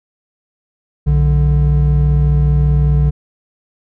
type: tone pair together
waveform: triangle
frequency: 61.73 / 146.83 Hz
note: B1 / D3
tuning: 0 / 0 cents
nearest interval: octave + minor third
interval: 1500 cents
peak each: -10 dBFS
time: 1.06-3.11 s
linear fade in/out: 20 ms
effects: none